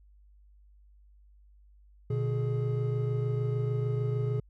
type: tone cluster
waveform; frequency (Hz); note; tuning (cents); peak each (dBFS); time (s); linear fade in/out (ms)
triangle; 122.1 / 148.7 / 419.2; B2 / D3 / G#4; -19 / +22 / +16; -26 / -34 / -33; 2.1-4.4; 5
effects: added 50 Hz sine -55 dBFS peak until 4.49 s